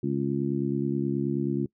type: harmonic tone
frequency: 69.4 Hz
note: C#2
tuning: 3 cents sharp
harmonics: 2 / 3 / 4 / 5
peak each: -30 / -30 / -30 / -30 dBFS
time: 0.03-1.66 s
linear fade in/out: 5 ms
effects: noise-tail reverb RT60 0.1 s tail -22 dB re dry